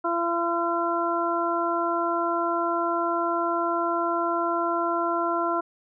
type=harmonic tone; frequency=340 Hz; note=F4; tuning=46 cents flat; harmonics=1 / 2 / 3 / 4; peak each=-28 / -28 / -28 / -28 dBFS; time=0.04-5.61 s; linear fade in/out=10 ms; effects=none